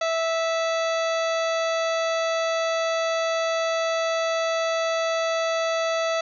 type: harmonic tone with a mistuned harmonic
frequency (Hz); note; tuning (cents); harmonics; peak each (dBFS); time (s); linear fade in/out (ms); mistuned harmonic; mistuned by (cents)
656; E5; -9; 1 / 2 / 3 / 4 / 5 / 6 / 7 / 9 / 10; -23 / -29 / -33 / -35 / -37 / -39 / -40 / -42 / -43; 0.01-6.21; 5; 5; +72
effects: none